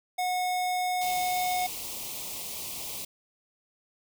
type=tone; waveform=square; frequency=729 Hz; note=F#5; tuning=26 cents flat; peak=-27 dBFS; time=0.18-1.67 s; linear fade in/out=10 ms
type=band-stop noise; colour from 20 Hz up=white; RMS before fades=-37 dBFS; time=1.01-3.05 s; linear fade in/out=5 ms; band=1100 to 2200 Hz; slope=48 dB/octave
effects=none